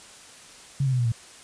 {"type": "tone with pitch steps", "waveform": "sine", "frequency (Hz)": [138.1, 131.94, 126.05, 120.43, 115.06], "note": ["C#3", "C3", "B2", "B2", "A#2"], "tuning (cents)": [-6, 15, 36, -43, -22], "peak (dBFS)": -20, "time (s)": [0.8, 1.12], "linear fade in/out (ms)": 5, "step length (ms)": 64, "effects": ["white hiss -47 dBFS RMS until 1.43 s", "resampled to 22050 Hz"]}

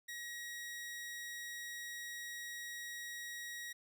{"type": "tone", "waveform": "sawtooth", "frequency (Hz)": 1900, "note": "A#6", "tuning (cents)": 33, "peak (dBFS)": -40, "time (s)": [0.08, 3.73], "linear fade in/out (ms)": 10, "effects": []}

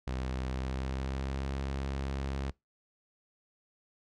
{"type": "tone with pitch glide", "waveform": "sawtooth", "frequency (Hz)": [64.4, 67.84], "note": ["C2", "C#2"], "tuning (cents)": [-27, -37], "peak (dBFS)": -29, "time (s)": [0.07, 2.51], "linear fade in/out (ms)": 5, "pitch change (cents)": 90, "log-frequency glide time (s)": [0.38, 1.51], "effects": ["noise-tail reverb RT60 0.2 s tail -24 dB re dry", "low-pass 6000 Hz 12 dB/octave"]}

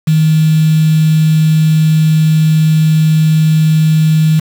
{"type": "tone with quantisation", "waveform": "sine", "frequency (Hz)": 157.1, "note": "D#3", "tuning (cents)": 17, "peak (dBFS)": -6, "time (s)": [0.07, 4.4], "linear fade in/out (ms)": 10, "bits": 4, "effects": []}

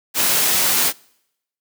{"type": "noise", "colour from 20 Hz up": "white", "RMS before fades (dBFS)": -17, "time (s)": [0.14, 0.93], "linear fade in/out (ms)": 50, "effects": ["noise-tail reverb RT60 0.8 s tail -26 dB re dry", "high-pass 150 Hz 12 dB/octave"]}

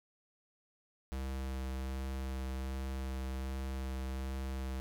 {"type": "tone with vibrato", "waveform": "square", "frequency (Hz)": 65.9, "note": "C2", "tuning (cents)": 13, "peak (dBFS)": -37, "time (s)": [1.12, 4.8], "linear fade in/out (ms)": 0, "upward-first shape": "sine", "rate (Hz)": 1.3, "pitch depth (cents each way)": 11, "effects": []}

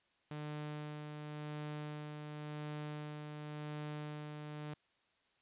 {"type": "tone with tremolo", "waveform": "sawtooth", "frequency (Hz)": 150, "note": "D3", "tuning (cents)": 37, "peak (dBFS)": -37, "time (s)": [0.31, 4.74], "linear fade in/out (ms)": 2, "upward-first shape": "sine", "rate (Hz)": 0.92, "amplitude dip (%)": 35, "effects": ["white hiss -75 dBFS RMS until 5.41 s", "resampled to 8000 Hz"]}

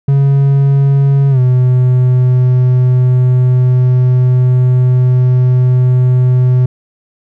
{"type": "tone with pitch glide", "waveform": "triangle", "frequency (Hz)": [138.59, 126.36], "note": ["C#3", "B2"], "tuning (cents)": [0, 40], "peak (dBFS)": -4, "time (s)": [0.08, 6.66], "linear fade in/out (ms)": 5, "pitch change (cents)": -160, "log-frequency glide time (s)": [1.3, 1.39], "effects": []}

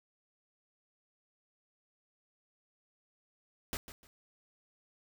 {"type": "noise with echo", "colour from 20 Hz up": "pink", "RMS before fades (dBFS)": -37, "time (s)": [3.73, 3.77], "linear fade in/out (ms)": 0, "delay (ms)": 150, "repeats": 2, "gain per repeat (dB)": -12, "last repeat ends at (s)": 4.07, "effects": []}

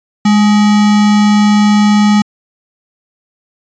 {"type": "tone with sample-and-hold", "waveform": "sine", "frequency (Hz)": 207.7, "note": "G#3", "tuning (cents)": 0, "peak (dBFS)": -5, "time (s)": [0.25, 2.22], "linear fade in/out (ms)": 5, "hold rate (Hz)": 1050, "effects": ["resampled to 16000 Hz"]}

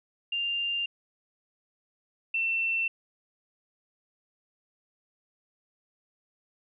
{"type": "tone pair in turn", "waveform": "sine", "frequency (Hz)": [2794, 2690], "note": ["F7", "E7"], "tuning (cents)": [0, 34], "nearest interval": "minor second", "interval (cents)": 66, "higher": "first", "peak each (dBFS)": [-27, -25], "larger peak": "second", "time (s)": [[0.32, 0.86], [2.34, 2.88]], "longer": "neither", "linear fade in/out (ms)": 5, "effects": []}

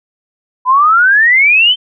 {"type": "exponential sweep", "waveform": "sine", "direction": "up", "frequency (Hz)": [987.8, 3136], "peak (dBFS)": -5, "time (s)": [0.65, 1.76], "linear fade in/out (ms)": 50, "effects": []}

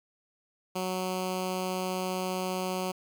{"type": "tone with notch filter", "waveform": "10% pulse", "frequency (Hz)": 185, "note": "F#3", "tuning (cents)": 0, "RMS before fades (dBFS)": -32, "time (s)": [0.75, 2.92], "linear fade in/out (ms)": 10, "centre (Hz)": 1600, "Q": 2, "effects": ["10-bit"]}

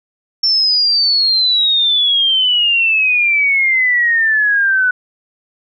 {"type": "exponential sweep", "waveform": "sine", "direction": "down", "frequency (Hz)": [5420, 1480], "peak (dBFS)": -10, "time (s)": [0.43, 4.91], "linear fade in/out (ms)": 5, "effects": []}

